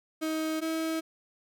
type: tone pair in turn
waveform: 35% pulse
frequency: 315.8 / 321.9 Hz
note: D#4 / E4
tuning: +26 / -41 cents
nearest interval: unison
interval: 33 cents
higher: second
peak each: -27 dBFS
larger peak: neither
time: 0.21-0.61 / 0.61-1.01 s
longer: neither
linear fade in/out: 20 ms
effects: none